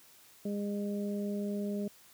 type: harmonic tone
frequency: 203.9 Hz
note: G#3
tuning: 32 cents flat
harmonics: 1 / 2 / 3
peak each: -33 / -39 / -43 dBFS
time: 0.45-1.88 s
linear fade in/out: 5 ms
effects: white hiss -59 dBFS RMS until 2.13 s + high-pass 60 Hz 12 dB/octave